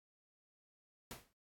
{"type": "noise with exponential decay", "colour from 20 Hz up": "pink", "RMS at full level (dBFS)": -45, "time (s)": [1.11, 1.33], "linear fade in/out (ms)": 0, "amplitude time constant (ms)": 46, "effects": ["noise-tail reverb RT60 0.1 s tail -18 dB re dry", "AAC 64 kbps"]}